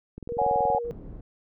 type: click train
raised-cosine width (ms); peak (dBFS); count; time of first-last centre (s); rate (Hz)
3; -25; 13; 0.18-0.749; 21.1
type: tone with vibrato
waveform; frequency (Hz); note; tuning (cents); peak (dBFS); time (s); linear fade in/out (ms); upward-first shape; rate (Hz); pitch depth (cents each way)
sine; 474; A#4; +29; -29; 0.29-0.91; 0; triangle; 16; 17
type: chord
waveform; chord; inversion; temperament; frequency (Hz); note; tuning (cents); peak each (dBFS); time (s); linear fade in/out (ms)
sine; C# suspended fourth; none; just; 554.4 / 739.2 / 831.5; C#5 / F#5 / G#5; 0 / -2 / +2; -27 / -25 / -25; 0.38-0.79; 10
type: low-pass noise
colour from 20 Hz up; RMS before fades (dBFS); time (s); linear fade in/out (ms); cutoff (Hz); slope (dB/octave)
pink; -41; 0.84-1.21; 5; 340; 12
effects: none